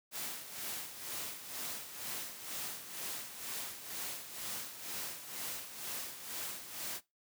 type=noise with tremolo; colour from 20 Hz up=white; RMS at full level=-40 dBFS; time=0.11-7.01 s; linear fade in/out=50 ms; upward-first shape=sine; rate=2.1 Hz; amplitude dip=65%; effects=noise-tail reverb RT60 0.2 s tail -20 dB re dry + high-pass 100 Hz 12 dB/octave